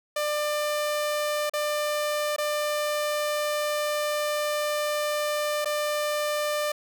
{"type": "tone with dropouts", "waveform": "sawtooth", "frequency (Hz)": 596, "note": "D5", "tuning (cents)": 25, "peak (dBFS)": -21, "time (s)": [0.16, 6.72], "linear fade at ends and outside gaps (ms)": 5, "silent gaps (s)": [[1.497, 1.535], [2.363, 2.382], [5.647, 5.656]], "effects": []}